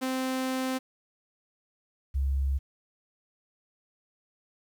sawtooth / sine tone pair in turn, 260 / 68.19 Hz, C4 / C#2, -11 / -28 cents, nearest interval octave + major seventh, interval 2317 cents, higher first, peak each -24 dBFS, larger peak neither, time 0.01-0.79 / 2.14-2.59 s, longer first, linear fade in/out 20 ms, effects 10-bit

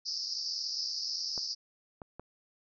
white band-pass noise, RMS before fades -36 dBFS, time 0.05-1.55 s, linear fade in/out 20 ms, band 4700 to 5400 Hz, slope 96 dB/octave
clicks, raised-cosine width 1 ms, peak -29 dBFS, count 3, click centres 1.378 / 2.018 / 2.196 s
effects none

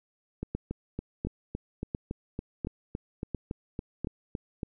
two click trains, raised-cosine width 3 ms, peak -18 / -20 dBFS, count 6 / 16, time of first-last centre 0.55-4.047 / 0.43-4.632 s, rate 1.43 / 3.57 Hz, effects none

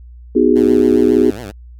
sine chord, G# minor seventh, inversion first, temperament just, 249.2 / 311.5 / 373.8 / 415.3 Hz, B3 / D#4 / F#4 / G#4, +16 / +2 / +18 / 0 cents, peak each -14 dBFS, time 0.35-1.31 s, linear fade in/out 10 ms
10% pulse tone with vibrato, 110 Hz, A2, in tune, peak -19 dBFS, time 0.55-1.52 s, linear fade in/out 20 ms, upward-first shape triangle, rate 7.3 Hz, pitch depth 280 cents each way
effects added 60 Hz sine -34 dBFS peak until 1.79 s

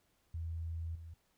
sine tone with level steps, 82.41 Hz, E2, in tune, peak -37 / -46 dBFS, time 0.34-1.14 s, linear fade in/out 5 ms, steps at 0.95 s, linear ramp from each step 5 ms, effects pink hiss -75 dBFS RMS until 1.37 s

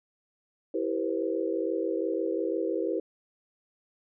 sine chord, C dominant seventh, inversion first, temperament equal with one note detuned, 329.6 / 392 / 477.3 / 523.3 Hz, E4 / G4 / Bb4 / C5, 0 / 0 / +41 / 0 cents, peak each -31 / -32 / -32 / -34 dBFS, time 0.74-3 s, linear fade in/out 5 ms, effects none

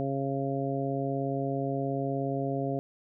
harmonic tone, 137 Hz, C#3, 20 cents flat, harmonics 1 / 2 / 3 / 4 / 5, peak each -33 / -33 / -35 / -36 / -35 dBFS, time 0-2.79 s, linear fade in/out 0 ms, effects none

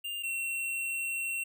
square tone pair in turn, 2800 / 2723 Hz, F7 / F7, +4 / -44 cents, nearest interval unison, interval 48 cents, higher first, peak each -35 / -32 dBFS, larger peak second, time 0.04-0.23 / 0.23-1.44 s, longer second, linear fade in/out 10 ms, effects none

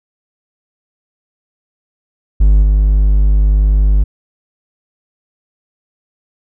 triangle tone with level steps, 50.6 Hz, G#1, 44 cents flat, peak -3 / -5 dBFS, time 2.4-4.04 s, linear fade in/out 10 ms, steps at 2.62 s, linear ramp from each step 10 ms, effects none

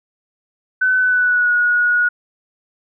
sine tone with pitch glide, 1512 to 1452.9 Hz, F#6 to F#6, +37 to -32 cents, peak -12 dBFS, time 0.81-2.09 s, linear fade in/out 10 ms, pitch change -69 cents, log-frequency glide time 0.98-1.52 s, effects none

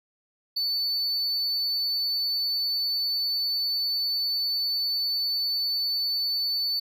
triangle tone, 4495 Hz, C#8, 23 cents sharp, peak -23 dBFS, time 0.56-6.8 s, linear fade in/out 10 ms, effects none

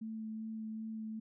sine tone with vibrato, 220 Hz, A3, in tune, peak -39 dBFS, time 0.01-1.2 s, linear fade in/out 10 ms, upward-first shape sine, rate 2.6 Hz, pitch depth 11 cents each way, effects none

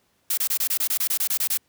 blue noise bursts, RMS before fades -23 dBFS, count 13, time 0.3-1.575 s, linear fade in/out 5 ms, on 75 ms, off 25 ms, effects pink hiss -66 dBFS RMS until 1.68 s + high-pass 80 Hz 12 dB/octave

